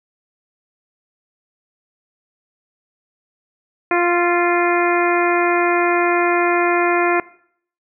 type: harmonic tone with a mistuned harmonic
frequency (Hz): 349.2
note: F4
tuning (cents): 0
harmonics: 1 / 2 / 3 / 4 / 5 / 6 / 7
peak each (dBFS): -17 / -20 / -22 / -23 / -24 / -25 / -25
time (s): 3.91-7.2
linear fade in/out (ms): 2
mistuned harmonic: 4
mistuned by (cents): -19
effects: noise-tail reverb RT60 0.6 s tail -20 dB re dry